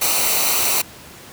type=noise with comb filter; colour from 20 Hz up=white; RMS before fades=-18 dBFS; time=0.01-0.82 s; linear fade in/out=10 ms; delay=0.59 ms; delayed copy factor=-0.6; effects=pink hiss -40 dBFS RMS until 1.32 s + high-pass 80 Hz 12 dB/octave